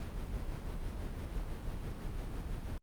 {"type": "noise with tremolo", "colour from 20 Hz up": "brown", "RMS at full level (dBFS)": -38, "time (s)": [0, 2.78], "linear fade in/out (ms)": 2, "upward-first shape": "sine", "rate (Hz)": 6, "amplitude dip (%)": 30, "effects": ["Opus 48 kbps"]}